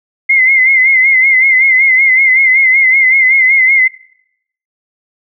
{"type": "tone with vibrato", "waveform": "sine", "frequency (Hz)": 2093, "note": "C7", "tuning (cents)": 0, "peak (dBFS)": -5, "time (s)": [0.29, 3.88], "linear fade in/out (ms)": 10, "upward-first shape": "sine", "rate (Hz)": 5.3, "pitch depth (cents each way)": 64, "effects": ["noise-tail reverb RT60 0.8 s tail -24 dB re dry"]}